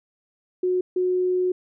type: tone pair in turn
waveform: sine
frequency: 365.1 / 365.1 Hz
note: F#4 / F#4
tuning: -23 / -23 cents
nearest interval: unison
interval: 0 cents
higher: neither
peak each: -19 dBFS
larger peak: neither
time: 0.63-0.81 / 0.96-1.52 s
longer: second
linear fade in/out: 5 ms
effects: none